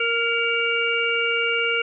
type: harmonic tone with a mistuned harmonic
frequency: 466.2 Hz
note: A#4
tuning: in tune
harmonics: 1 / 3 / 5 / 6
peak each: -26 / -25 / -24 / -25 dBFS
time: 0-1.82 s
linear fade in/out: 5 ms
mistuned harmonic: 5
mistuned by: -38 cents
effects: none